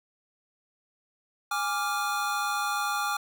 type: chord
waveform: square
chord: D diminished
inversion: second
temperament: equal with one note detuned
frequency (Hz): 823.4 / 1174.7 / 1396.9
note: Ab5 / D6 / F6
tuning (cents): -15 / 0 / 0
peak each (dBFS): -32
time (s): 1.51-3.17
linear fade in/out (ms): 5
effects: none